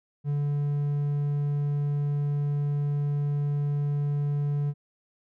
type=tone; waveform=triangle; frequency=144.7 Hz; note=D3; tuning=25 cents flat; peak=-22 dBFS; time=0.24-4.74 s; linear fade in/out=50 ms; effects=none